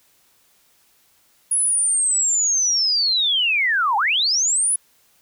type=linear two-way sweep; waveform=sine; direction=down then up; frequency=10450 to 784 to 10450 Hz; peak=-16 dBFS; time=1.51-4.76 s; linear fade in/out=5 ms; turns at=3.97 s; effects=white hiss -59 dBFS RMS until 5.21 s